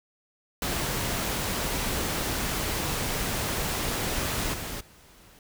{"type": "noise with level steps", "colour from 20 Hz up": "pink", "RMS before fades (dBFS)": [-29, -35, -54], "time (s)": [0.62, 5.39], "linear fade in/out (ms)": 2, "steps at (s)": [4.53, 4.8], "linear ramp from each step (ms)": 10, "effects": []}